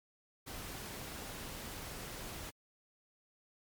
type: noise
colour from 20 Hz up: pink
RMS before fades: -45 dBFS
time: 0.46-2.51 s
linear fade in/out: 20 ms
effects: MP3 96 kbps